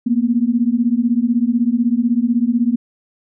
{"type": "beating tone pair", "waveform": "sine", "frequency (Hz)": [229.6, 245.6], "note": ["A#3", "B3"], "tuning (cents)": [-26, -9], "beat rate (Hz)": 16, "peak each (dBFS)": -16, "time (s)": [0.06, 2.76], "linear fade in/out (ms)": 10, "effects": []}